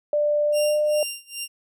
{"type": "tone with pitch glide", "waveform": "sine", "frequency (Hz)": [592, 601.7], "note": ["D5", "D5"], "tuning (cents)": [14, 42], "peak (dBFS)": -18, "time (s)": [0.13, 1.03], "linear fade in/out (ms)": 2, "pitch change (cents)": 28, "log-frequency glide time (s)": [0.45, 0.76]}
{"type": "tone with tremolo", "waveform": "15% pulse", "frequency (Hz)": 2785, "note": "F7", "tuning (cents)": -5, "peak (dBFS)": -20, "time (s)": [0.52, 1.48], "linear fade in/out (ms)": 50, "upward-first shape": "sine", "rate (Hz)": 2.4, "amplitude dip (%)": 95}
{"effects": []}